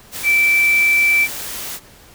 sine tone in noise, 2330 Hz, D7, 14 cents flat, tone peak -11 dBFS, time 0.23-1.28 s, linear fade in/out 50 ms, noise white, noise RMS -28 dBFS, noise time 0.11-1.8 s, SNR +14 dB, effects pink hiss -45 dBFS RMS until 2.14 s

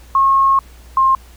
sine tone pair in turn, 1085 / 1062.7 Hz, C#6 / C6, -37 / +27 cents, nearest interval unison, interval 36 cents, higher first, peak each -9 / -9 dBFS, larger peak neither, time 0.15-0.59 / 0.97-1.15 s, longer first, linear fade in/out 2 ms, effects added 60 Hz sine -39 dBFS peak until 1.36 s + pink hiss -47 dBFS RMS until 1.36 s

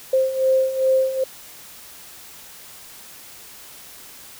sine beating tone pair, 523.3 / 525.8 Hz, C5 / C5, 0 / +8 cents, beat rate 2.5 Hz, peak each -22 / -17 dBFS, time 0.13-1.24 s, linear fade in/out 5 ms, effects white hiss -42 dBFS RMS until 4.39 s

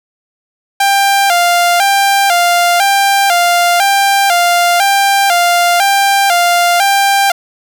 sawtooth tone with vibrato, 744 Hz, F#5, 9 cents sharp, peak -4 dBFS, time 0.8-7.32 s, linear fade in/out 5 ms, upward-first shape square, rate 1 Hz, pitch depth 110 cents each way, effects none

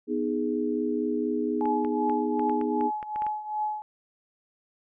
sine chord, G# minor, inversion first, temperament equal, 246.9 / 311.1 / 415.3 Hz, B3 / D#4 / G#4, 0 / 0 / 0 cents, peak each -29 dBFS, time 0.07-2.91 s, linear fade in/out 50 ms
sine tone with tremolo, 850 Hz, G#5, 40 cents sharp, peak -24 dBFS, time 1.61-3.82 s, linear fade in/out 0 ms, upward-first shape triangle, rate 2.6 Hz, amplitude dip 80%
clicks, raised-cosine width 0.5 ms, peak -25 dBFS, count 11, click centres 1.656 / 1.848 / 2.097 / 2.395 / 2.496 / 2.613 / 2.81 / 3.028 / 3.16 / 3.221 / 3.266 s
effects none

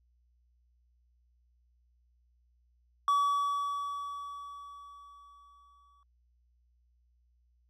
triangle tone with exponential decay, 1140 Hz, C#6, 48 cents sharp, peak -21 dBFS, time 3.08-6.03 s, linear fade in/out 1 ms, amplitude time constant 640 ms, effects added 60 Hz sine -66 dBFS peak until 7.69 s

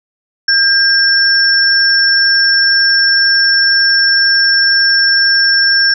sine tone pair together, 1604 / 5411 Hz, G6 / E8, +39 / +44 cents, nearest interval octave + major sixth, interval 2105 cents, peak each -10 dBFS, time 0.48-5.94 s, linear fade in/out 5 ms, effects none

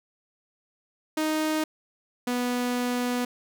sawtooth tone pair in turn, 311 / 245.9 Hz, D#4 / B3, -1 / -7 cents, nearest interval major third, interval 406 cents, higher first, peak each -20 / -21 dBFS, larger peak first, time 1.17-1.64 / 2.27-3.25 s, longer second, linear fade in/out 5 ms, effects none

